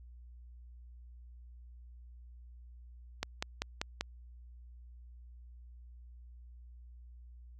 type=click train; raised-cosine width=0.2 ms; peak=-16 dBFS; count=5; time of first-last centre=3.23-4.01 s; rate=5.13 Hz; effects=added 60 Hz sine -50 dBFS peak until 7.59 s